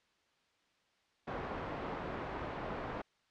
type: low-pass noise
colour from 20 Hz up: white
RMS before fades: -41 dBFS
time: 1.27-3.02 s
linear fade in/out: 10 ms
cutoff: 980 Hz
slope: 12 dB/octave
effects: white hiss -73 dBFS RMS until 3.3 s + low-pass 4000 Hz 12 dB/octave